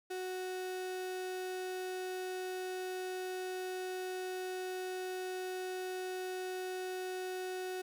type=tone; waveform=35% pulse; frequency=369.9 Hz; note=F#4; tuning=in tune; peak=-36 dBFS; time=0.1-7.82 s; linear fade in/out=10 ms; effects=none